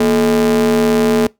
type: ring-modulated tone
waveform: square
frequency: 98 Hz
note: G2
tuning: in tune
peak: -8 dBFS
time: 0-1.27 s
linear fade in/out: 5 ms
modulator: 333 Hz
effects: noise-tail reverb RT60 0.2 s tail -24 dB re dry + high-pass 60 Hz 12 dB/octave